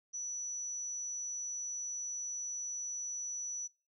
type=tone; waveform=sine; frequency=5920 Hz; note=F#8; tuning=in tune; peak=-37 dBFS; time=0.13-3.68 s; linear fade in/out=20 ms; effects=noise-tail reverb RT60 0.3 s tail -24 dB re dry